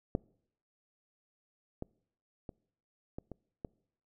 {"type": "clicks", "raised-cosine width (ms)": 2, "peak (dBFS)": [-16, -24, -29, -27, -30, -25], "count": 6, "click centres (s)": [0.151, 1.824, 2.492, 3.185, 3.317, 3.648], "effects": ["noise-tail reverb RT60 0.7 s tail -26 dB re dry"]}